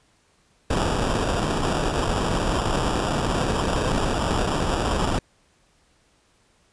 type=noise with sample-and-hold; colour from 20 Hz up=pink; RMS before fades=-23 dBFS; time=0.7-5.19 s; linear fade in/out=5 ms; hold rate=2100 Hz; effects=pink hiss -62 dBFS RMS until 6.72 s + resampled to 22050 Hz